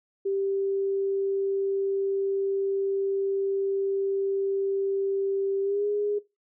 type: tone with pitch glide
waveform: sine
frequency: 392 to 412.7 Hz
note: G4 to G#4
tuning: 0 to -11 cents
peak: -24 dBFS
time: 0.25-6.19 s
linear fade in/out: 10 ms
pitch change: +89 cents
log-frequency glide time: 5.62-5.86 s
effects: noise-tail reverb RT60 0.2 s tail -17 dB re dry